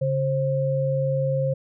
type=tone pair together; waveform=sine; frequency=140 / 530.6 Hz; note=C#3 / C5; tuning=+18 / +24 cents; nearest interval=octave + major seventh; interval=2306 cents; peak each=-23 dBFS; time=0.01-1.54 s; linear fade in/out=10 ms; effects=none